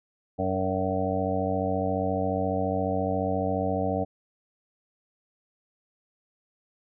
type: harmonic tone with a mistuned harmonic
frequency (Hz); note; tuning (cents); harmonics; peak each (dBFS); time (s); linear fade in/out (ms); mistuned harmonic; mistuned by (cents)
94.4; F#2; +35; 1 / 2 / 3 / 5 / 6 / 7 / 8; -32 / -32 / -32 / -32 / -32 / -32 / -32; 0.38-4.05; 20; 5; -30
effects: none